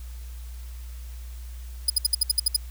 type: tone bursts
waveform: 20% pulse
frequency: 4978 Hz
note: D#8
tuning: in tune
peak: -11 dBFS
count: 9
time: 1.88-2.564 s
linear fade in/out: 5 ms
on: 20 ms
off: 63 ms
effects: added 60 Hz sine -35 dBFS peak until 2.7 s + white hiss -52 dBFS RMS until 2.7 s